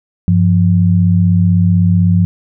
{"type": "tone pair together", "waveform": "sine", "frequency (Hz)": [98, 173.96], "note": ["G2", "F3"], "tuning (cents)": [0, -6], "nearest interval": "minor seventh", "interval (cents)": 994, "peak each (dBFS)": -10, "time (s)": [0.28, 2.25], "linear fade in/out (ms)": 0, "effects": []}